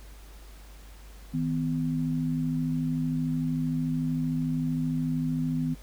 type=tone pair together; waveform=sine; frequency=158.8 / 252.1 Hz; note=D#3 / B3; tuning=+36 / +36 cents; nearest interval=minor sixth; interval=800 cents; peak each=-28 dBFS; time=1.33-5.75 s; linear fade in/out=20 ms; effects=added 50 Hz sine -45 dBFS peak until 5.82 s + pink hiss -54 dBFS RMS until 5.82 s